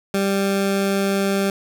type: tone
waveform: 20% pulse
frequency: 196.7 Hz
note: G3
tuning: 6 cents sharp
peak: -13 dBFS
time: 0.14-1.5 s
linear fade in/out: 2 ms
effects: none